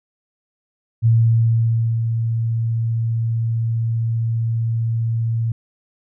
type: tone with ADSR envelope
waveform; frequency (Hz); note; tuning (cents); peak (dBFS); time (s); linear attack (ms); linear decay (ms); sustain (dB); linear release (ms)
sine; 114.4; A#2; -32; -10; 1.02-5.52; 37; 950; -7; 3
effects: none